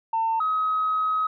sine tone pair in turn, 901 / 1269.4 Hz, A5 / D#6, +41 / +34 cents, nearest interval tritone, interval 593 cents, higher second, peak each -20 / -20 dBFS, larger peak neither, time 0.13-0.4 / 0.4-1.27 s, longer second, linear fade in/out 5 ms, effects tanh soft clip ceiling -16 dBFS

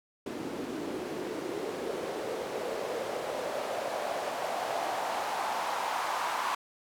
white noise with band-pass filter sweep, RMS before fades -34 dBFS, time 0.26-6.55 s, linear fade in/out 5 ms, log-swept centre 300 to 1000 Hz, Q 2.8, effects none

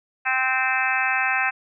harmonic tone, 260 Hz, C4, 11 cents flat, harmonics 3 / 4 / 5 / 6 / 7 / 8 / 9 / 10, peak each -27 / -31 / -30 / -25 / -27 / -30 / -30 / -26 dBFS, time 0.25-1.51 s, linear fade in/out 20 ms, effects none

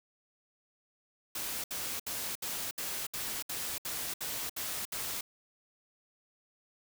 white noise bursts, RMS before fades -37 dBFS, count 11, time 1.35-5.21 s, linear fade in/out 5 ms, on 290 ms, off 67 ms, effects none

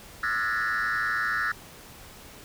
sine tone with frequency modulation, 1568 Hz, G6, in tune, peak -22 dBFS, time 0.23-1.52 s, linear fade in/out 5 ms, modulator 111 Hz, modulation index 2.6, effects tanh soft clip ceiling -23 dBFS + pink hiss -47 dBFS RMS until 2.44 s

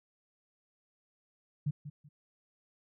sine tone with echo, 146.83 Hz, D3, in tune, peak -28 dBFS, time 1.66-1.71 s, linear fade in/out 10 ms, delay 190 ms, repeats 2, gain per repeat -12 dB, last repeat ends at 2.09 s, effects none

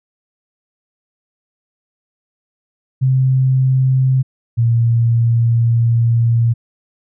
sine tone pair in turn, 130.81 / 116.54 Hz, C3 / A#2, 0 / 0 cents, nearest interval major second, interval 200 cents, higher first, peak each -10 dBFS, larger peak neither, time 3.01-4.23 / 4.57-6.54 s, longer second, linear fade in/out 20 ms, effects none

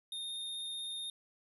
square tone with vibrato, 3669 Hz, A#7, 28 cents flat, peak -39 dBFS, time 0.12-1.1 s, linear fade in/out 2 ms, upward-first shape triangle, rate 16 Hz, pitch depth 14 cents each way, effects none

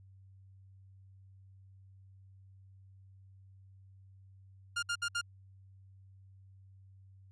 sawtooth tone bursts, 1407 Hz, F6, 12 cents sharp, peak -28 dBFS, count 4, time 4.76-5.214 s, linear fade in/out 10 ms, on 67 ms, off 62 ms, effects added 96 Hz sine -55 dBFS peak until 7.31 s + resampled to 22050 Hz

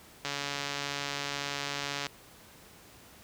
click train, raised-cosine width 0.2 ms, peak -16 dBFS, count 259, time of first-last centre 0.25-2.067 s, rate 142 Hz, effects pink hiss -54 dBFS RMS until 3.23 s + high-pass 60 Hz 12 dB/octave

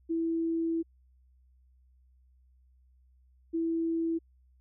sine tone pair in turn, 329.6 / 329.6 Hz, E4 / E4, 0 / 0 cents, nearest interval unison, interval 0 cents, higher neither, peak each -27 dBFS, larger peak neither, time 0.09-0.83 / 3.53-4.19 s, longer first, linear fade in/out 20 ms, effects added 63 Hz sine -60 dBFS peak until 4.6 s

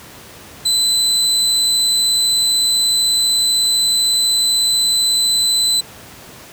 30% pulse tone, 4022 Hz, B7, 31 cents sharp, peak -10 dBFS, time 0.65-5.81 s, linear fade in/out 10 ms, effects pink hiss -38 dBFS RMS until 6.52 s + high-pass 80 Hz 12 dB/octave

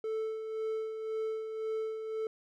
triangle tone with tremolo, 440 Hz, A4, in tune, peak -29 dBFS, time 0.04-2.27 s, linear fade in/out 2 ms, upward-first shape sine, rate 1.9 Hz, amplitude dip 50%, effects none

